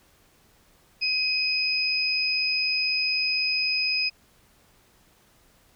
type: tone pair together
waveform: sine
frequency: 2514 / 5028 Hz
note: D#7 / D#8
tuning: +17 / +17 cents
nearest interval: octave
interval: 1200 cents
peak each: -25 dBFS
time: 1.01-4.1 s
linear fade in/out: 20 ms
effects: pink hiss -60 dBFS RMS until 5.75 s